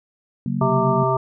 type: chord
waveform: sine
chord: F# major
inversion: second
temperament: just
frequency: 138.75 / 185 / 231.2 Hz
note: C#3 / F#3 / A#3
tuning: +2 / 0 / -14 cents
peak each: -25 dBFS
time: 0.46-1.04 s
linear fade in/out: 2 ms
type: harmonic tone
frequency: 130.7 Hz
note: C3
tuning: 1 cent flat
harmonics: 1 / 3 / 5 / 7 / 9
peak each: -23 / -23 / -23 / -23 / -23 dBFS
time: 0.61-1.17 s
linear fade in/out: 5 ms
effects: none